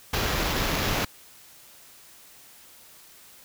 pink noise with sample-and-hold, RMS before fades -26 dBFS, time 0.13-1.05 s, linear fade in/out 5 ms, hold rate 8820 Hz, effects white hiss -51 dBFS RMS until 3.44 s

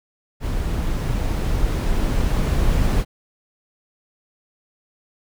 brown noise with level ramp, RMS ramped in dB -23 to -17 dBFS, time 0.4-3.05 s, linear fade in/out 50 ms, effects none

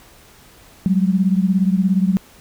sine beating tone pair, 184.8 / 201.8 Hz, F#3 / G#3, -2 / -49 cents, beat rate 17 Hz, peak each -15 / -18 dBFS, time 0.86-2.17 s, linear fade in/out 0 ms, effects pink hiss -47 dBFS RMS until 2.4 s

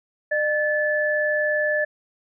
sine tone pair together, 604.3 / 1737 Hz, D5 / A6, +49 / -23 cents, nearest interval octave + tritone, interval 1828 cents, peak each -22 dBFS, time 0.31-1.85 s, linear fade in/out 10 ms, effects none

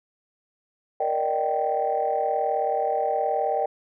sine chord, Eb major seventh, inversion second, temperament just, 466.7 / 583.4 / 622.3 / 777.8 Hz, Bb4 / D5 / Eb5 / G5, +2 / -12 / 0 / -14 cents, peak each -28 / -28 / -28 / -24 dBFS, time 1-3.66 s, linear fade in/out 5 ms, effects tanh soft clip ceiling -13 dBFS

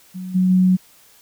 sine tone with level steps, 184.6 Hz, F#3, 4 cents flat, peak -27 / -13 / -11 dBFS, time 0.14-0.77 s, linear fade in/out 20 ms, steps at 0.34 / 0.49 s, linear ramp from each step 20 ms, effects white hiss -51 dBFS RMS until 1.21 s

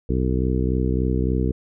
harmonic tone, 63.5 Hz, B1, 49 cents sharp, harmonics 1 / 2 / 3 / 4 / 5 / 6 / 7, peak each -22 / -25 / -27 / -28 / -29 / -30 / -30 dBFS, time 0.09-1.52 s, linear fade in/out 5 ms, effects none

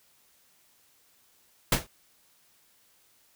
pink noise with exponential decay, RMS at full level -17 dBFS, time 1.72-1.87 s, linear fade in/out 5 ms, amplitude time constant 32 ms, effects white hiss -64 dBFS RMS until 3.35 s

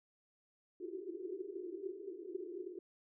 pink band-pass noise, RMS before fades -45 dBFS, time 0.8-2.79 s, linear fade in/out 2 ms, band 340 to 400 Hz, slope 96 dB/octave, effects none

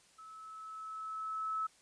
sine tone with level ramp, 1300 Hz, E6, 24 cents flat, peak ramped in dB -50 to -32 dBFS, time 0.18-1.67 s, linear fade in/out 10 ms, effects white hiss -65 dBFS RMS until 1.81 s + resampled to 22050 Hz

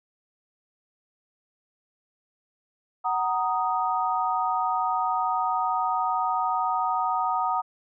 sine chord, D# minor, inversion first, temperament just, 746.7 / 933.4 / 1244.5 Hz, F#5 / A#5 / D#6, +16 / +2 / 0 cents, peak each -27 dBFS, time 3.04-7.62 s, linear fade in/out 20 ms, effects none

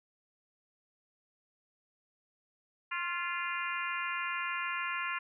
harmonic tone with a mistuned harmonic, 346.7 Hz, F4, 13 cents flat, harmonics 3 / 4 / 5 / 6 / 7 / 8, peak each -38 / -39 / -40 / -41 / -41 / -42 dBFS, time 2.91-5.19 s, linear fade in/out 10 ms, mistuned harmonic 3, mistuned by +31 cents, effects none

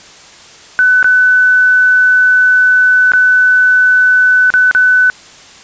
sine tone with dropouts, 1500 Hz, F#6, 23 cents sharp, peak -5 dBFS, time 0.79-5.1 s, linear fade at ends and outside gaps 0 ms, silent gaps 1.028-1.044 / 3.119-3.135 / 4.503-4.539 / 4.712-4.749 s, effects white hiss -37 dBFS RMS until 5.63 s + resampled to 16000 Hz

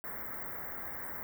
white band-stop noise, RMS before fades -41 dBFS, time 0.04-1.23 s, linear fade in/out 0 ms, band 2100 to 15000 Hz, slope 96 dB/octave, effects none

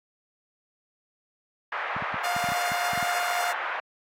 white band-pass noise, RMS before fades -31 dBFS, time 1.72-3.8 s, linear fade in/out 2 ms, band 640 to 1900 Hz, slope 24 dB/octave
clicks, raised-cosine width 5 ms, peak -20 dBFS, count 11, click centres 1.965 / 2.023 / 2.142 / 2.364 / 2.441 / 2.488 / 2.519 / 2.718 / 2.933 / 2.976 / 3.027 s
sawtooth tone, 707 Hz, F5, 21 cents sharp, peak -23 dBFS, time 2.23-3.53 s, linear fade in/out 20 ms
effects high-pass 150 Hz 12 dB/octave + AAC 48 kbps

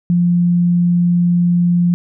sine tone, 174.61 Hz, F3, in tune, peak -10 dBFS, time 0.1-1.94 s, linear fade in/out 0 ms, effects none

